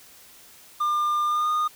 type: tone with pitch glide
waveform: triangle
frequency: 1200 to 1225.9 Hz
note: D6 to D#6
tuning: +37 to -26 cents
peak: -19 dBFS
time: 0.8-1.68 s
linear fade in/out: 10 ms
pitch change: +37 cents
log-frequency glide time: 1.26-1.49 s
effects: white hiss -50 dBFS RMS until 1.75 s